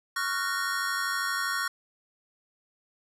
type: chord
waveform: square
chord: Gb major seventh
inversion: second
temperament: just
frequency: 1110 / 1387.5 / 1480 / 1850 Hz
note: Db6 / F6 / Gb6 / Bb6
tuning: +2 / -12 / 0 / -14 cents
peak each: -34 dBFS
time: 0.16-1.68 s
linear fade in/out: 5 ms
effects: resampled to 32000 Hz + 10-bit